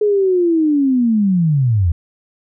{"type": "linear sweep", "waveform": "sine", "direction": "down", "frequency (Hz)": [425.5, 77.9], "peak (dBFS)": -11, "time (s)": [0.01, 1.92], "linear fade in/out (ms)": 5, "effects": []}